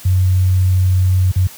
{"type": "tone with dropouts", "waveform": "sine", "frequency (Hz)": 92.5, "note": "F#2", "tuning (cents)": 0, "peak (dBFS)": -9, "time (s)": [0.05, 1.47], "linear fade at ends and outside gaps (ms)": 5, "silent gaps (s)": [1.315, 1.359], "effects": ["white hiss -37 dBFS RMS until 1.57 s", "high-pass 60 Hz 12 dB/octave"]}